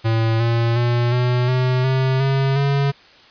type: tone with pitch steps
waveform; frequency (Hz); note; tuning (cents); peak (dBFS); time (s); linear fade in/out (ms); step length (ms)
square; 112.9 / 116.41 / 120.03 / 123.76 / 127.61 / 131.57 / 135.66 / 139.88; A2 / A#2 / B2 / B2 / C3 / C3 / C#3 / C#3; +45 / -2 / -49 / +4 / -43 / +10 / -37 / +16; -16; 0.04-2.92; 20; 360
effects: white hiss -47 dBFS RMS until 3.3 s + resampled to 11025 Hz